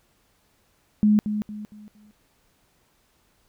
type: tone with echo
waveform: sine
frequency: 210.6 Hz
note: G#3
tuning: 24 cents sharp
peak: -14 dBFS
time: 1.03-1.19 s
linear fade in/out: 0 ms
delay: 230 ms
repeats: 4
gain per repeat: -9 dB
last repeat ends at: 2.11 s
effects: pink hiss -65 dBFS RMS until 3.48 s